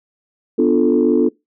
sine chord, B half-diminished seventh, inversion none, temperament equal, 246.9 / 293.7 / 349.2 / 440 Hz, B3 / D4 / F4 / A4, 0 / 0 / 0 / 0 cents, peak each -16 dBFS, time 0.58-1.29 s, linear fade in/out 10 ms, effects noise-tail reverb RT60 0.2 s tail -23 dB re dry + tanh soft clip ceiling -3 dBFS

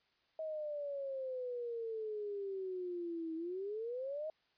sine exponential two-way sweep, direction down then up, 639 to 320 to 639 Hz, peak -38 dBFS, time 0.39-4.3 s, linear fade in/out 2 ms, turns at 3.35 s, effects white hiss -75 dBFS RMS until 4.57 s + resampled to 11025 Hz

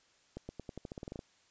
accelerating click train, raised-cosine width 2 ms, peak -28 dBFS, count 13, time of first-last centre 0.37-1.191 s, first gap 120 ms, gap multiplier 0.89, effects white hiss -68 dBFS RMS until 1.5 s + resampled to 16000 Hz

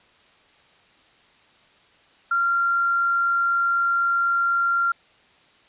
sine tone, 1382 Hz, F6, 19 cents flat, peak -18 dBFS, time 2.31-4.92 s, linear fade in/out 5 ms, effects white hiss -56 dBFS RMS until 5.68 s + resampled to 8000 Hz

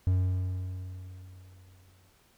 triangle tone with exponential decay, 92.2 Hz, F#2, 6 cents flat, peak -19 dBFS, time 0.07-2.1 s, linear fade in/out 0 ms, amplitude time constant 440 ms, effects pink hiss -64 dBFS RMS until 2.37 s

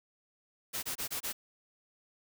white noise bursts, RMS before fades -36 dBFS, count 5, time 0.73-1.33 s, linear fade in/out 20 ms, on 100 ms, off 25 ms, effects none

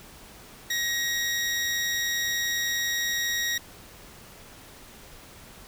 20% pulse tone with amplitude modulation, 1890 Hz, A#6, 23 cents sharp, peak -19 dBFS, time 0.7-3.58 s, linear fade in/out 5 ms, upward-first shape sine, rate 278 Hz, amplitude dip 25%, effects pink hiss -48 dBFS RMS until 5.67 s

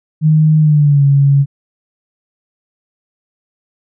sine tone with pitch glide, 155.3 to 139.96 Hz, D#3 to C#3, -3 to +17 cents, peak -6 dBFS, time 0.21-1.46 s, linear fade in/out 50 ms, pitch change -180 cents, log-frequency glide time 0.59-1.04 s, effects none

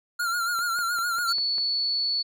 square tone with vibrato, 1396.9 Hz, F6, in tune, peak -25 dBFS, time 0.19-1.33 s, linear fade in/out 10 ms, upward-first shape sine, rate 7.1 Hz, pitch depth 59 cents each way
click train, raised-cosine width 0.5 ms, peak -28 dBFS, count 6, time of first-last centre 0.59-1.582 s, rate 5.04 Hz
sine tone, 4435 Hz, C#8, in tune, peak -23 dBFS, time 1.27-2.23 s, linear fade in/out 20 ms
effects none

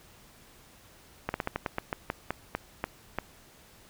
slowing click train, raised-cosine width 0.5 ms, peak -14 dBFS, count 13, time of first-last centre 1.29-3.186 s, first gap 51 ms, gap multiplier 1.19, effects pink hiss -56 dBFS RMS until 3.89 s

